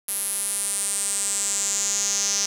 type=tone with band-pass filter sweep; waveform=sawtooth; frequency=200.7 Hz; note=G3; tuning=41 cents sharp; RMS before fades=-25 dBFS; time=0.08-2.46 s; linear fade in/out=5 ms; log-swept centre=11000 to 6000 Hz; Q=6.5; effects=8-bit